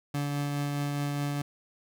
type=tone with tremolo; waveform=30% pulse; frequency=143.9 Hz; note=D3; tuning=35 cents flat; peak=-25 dBFS; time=0.14-1.42 s; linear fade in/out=5 ms; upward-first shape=triangle; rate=4.8 Hz; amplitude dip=25%; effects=none